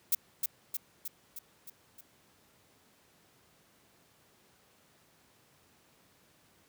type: noise with echo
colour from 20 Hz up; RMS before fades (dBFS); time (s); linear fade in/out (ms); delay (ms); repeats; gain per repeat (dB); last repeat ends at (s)
violet; -26; 0.12-0.15; 5; 310; 6; -4; 2.01
effects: pink hiss -65 dBFS RMS until 6.68 s + high-pass 100 Hz 12 dB/octave